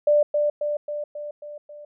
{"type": "tone with echo", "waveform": "sine", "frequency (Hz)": 591, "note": "D5", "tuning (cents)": 11, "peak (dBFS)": -14, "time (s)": [0.07, 0.23], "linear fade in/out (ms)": 5, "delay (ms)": 270, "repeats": 6, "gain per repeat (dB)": -4, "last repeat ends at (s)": 1.85, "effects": []}